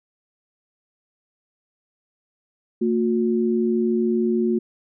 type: tone pair together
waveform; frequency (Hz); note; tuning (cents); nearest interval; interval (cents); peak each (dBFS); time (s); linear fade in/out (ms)
sine; 227.1 / 360.5; A#3 / F#4; -45 / -45; minor sixth; 800; -20 / -21; 2.81-4.59; 10
effects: none